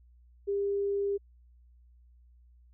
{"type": "tone", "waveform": "sine", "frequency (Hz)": 400.7, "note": "G4", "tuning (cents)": 38, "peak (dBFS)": -27, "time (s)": [0.47, 1.18], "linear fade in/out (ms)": 20, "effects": ["added 60 Hz sine -56 dBFS peak until 2.73 s"]}